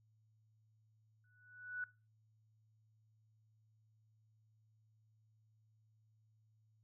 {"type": "tone with exponential growth", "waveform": "sine", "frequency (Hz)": 1480, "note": "F#6", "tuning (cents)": 0, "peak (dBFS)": -37, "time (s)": [1.24, 1.84], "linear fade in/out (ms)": 2, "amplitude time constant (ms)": 130, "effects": ["noise-tail reverb RT60 0.3 s tail -19 dB re dry", "added 109 Hz sine -70 dBFS peak until 6.83 s"]}